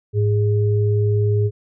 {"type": "tone pair together", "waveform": "sine", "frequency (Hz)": [106.1, 410.9], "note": ["G#2", "G#4"], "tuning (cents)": [38, -18], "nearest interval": "octave + major seventh", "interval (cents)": 2344, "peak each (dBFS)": [-15, -22], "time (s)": [0.13, 1.51], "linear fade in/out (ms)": 50, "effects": []}